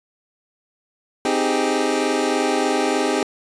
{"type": "chord", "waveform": "25% pulse", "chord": "Ab major seventh", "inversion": "first", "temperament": "equal", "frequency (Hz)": [261.6, 311.1, 392, 415.3], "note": ["C4", "Eb4", "G4", "Ab4"], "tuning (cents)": [0, 0, 0, 0], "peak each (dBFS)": -20, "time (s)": [1.25, 3.23], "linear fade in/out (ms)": 2, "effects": ["resampled to 22050 Hz"]}